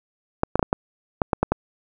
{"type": "clicks", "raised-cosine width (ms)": 1, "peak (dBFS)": -4, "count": 9, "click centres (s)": [0.434, 0.556, 0.594, 0.628, 0.729, 1.218, 1.332, 1.43, 1.52], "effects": []}